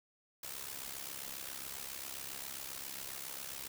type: noise with amplitude modulation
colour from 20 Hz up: white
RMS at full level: -41 dBFS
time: 0.43-3.68 s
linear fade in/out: 5 ms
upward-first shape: sine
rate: 67.4 Hz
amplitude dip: 75%
effects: none